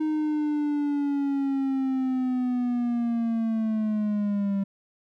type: linear sweep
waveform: triangle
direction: down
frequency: 311.1 to 196 Hz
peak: -21 dBFS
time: 0-4.64 s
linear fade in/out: 10 ms
effects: none